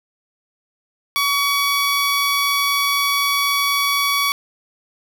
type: tone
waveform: 15% pulse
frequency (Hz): 1131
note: C#6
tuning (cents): +34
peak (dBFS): -10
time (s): 1.16-4.32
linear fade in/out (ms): 0
effects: none